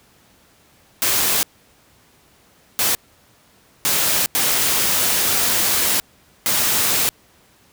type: noise bursts at uneven times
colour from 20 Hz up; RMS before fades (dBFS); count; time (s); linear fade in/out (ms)
white; -18; 5; 1.02-1.43 / 2.79-2.95 / 3.85-4.26 / 4.35-6 / 6.46-7.09; 0
effects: pink hiss -54 dBFS RMS until 7.72 s + high-pass 60 Hz 12 dB/octave